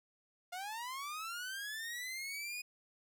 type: linear sweep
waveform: sawtooth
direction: up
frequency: 698.5 to 2489 Hz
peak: -37 dBFS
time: 0.52-2.62 s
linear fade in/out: 10 ms
effects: none